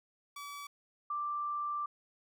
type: tone pair in turn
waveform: sawtooth / sine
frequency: 1146 / 1177.5 Hz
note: D6 / D6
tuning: -43 / +4 cents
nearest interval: unison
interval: 47 cents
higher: second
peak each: -39 / -33 dBFS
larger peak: second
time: 0.36-0.67 / 1.1-1.86 s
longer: second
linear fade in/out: 5 ms
effects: none